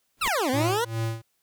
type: noise with exponential growth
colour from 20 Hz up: pink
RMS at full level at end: -27 dBFS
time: 0.17-0.28 s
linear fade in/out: 1 ms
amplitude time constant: 22 ms
type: exponential two-way sweep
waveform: 20% pulse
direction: down then up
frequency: 1421 to 246.9 to 501 Hz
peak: -18 dBFS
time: 0.21-0.85 s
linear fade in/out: 10 ms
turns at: 0.5 s
type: tone with tremolo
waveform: square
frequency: 113.2 Hz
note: A2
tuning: 50 cents sharp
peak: -25 dBFS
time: 0.53-1.22 s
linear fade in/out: 10 ms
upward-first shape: sine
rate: 2.5 Hz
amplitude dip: 90%
effects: white hiss -72 dBFS RMS until 1.42 s